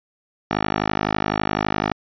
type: tone with band-pass filter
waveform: 10% pulse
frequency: 51.91 Hz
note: G#1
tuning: in tune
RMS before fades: -23 dBFS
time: 0.51-1.92 s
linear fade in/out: 0 ms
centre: 1100 Hz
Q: 0.54
effects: resampled to 11025 Hz